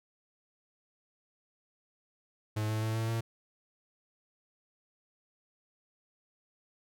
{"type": "tone with pitch steps", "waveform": "45% pulse", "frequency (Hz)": [107.4, 109.03, 110.67, 112.35, 114.05], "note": ["A2", "A2", "A2", "A2", "A#2"], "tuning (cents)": [-41, -15, 11, 37, -37], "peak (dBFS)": -30, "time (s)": [2.56, 3.21], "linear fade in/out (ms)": 10, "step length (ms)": 130, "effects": []}